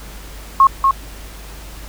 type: tone with echo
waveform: sine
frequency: 1084 Hz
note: C#6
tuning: 39 cents flat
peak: -5 dBFS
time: 0.6-0.67 s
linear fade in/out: 2 ms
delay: 240 ms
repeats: 1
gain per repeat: -4 dB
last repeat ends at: 0.91 s
effects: added 50 Hz sine -33 dBFS peak until 1.88 s + pink hiss -38 dBFS RMS until 1.88 s